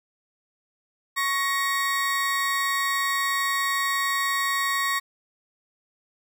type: tone pair together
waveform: 35% pulse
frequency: 1108.7 / 1886.3 Hz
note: C#6 / A#6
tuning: 0 / +20 cents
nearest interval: major sixth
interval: 920 cents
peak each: -24 dBFS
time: 1.16-5 s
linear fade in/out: 20 ms
effects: none